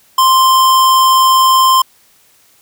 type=tone; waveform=square; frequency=1046.5 Hz; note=C6; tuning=in tune; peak=-7 dBFS; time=0.18-1.82 s; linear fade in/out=5 ms; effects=white hiss -50 dBFS RMS until 2.61 s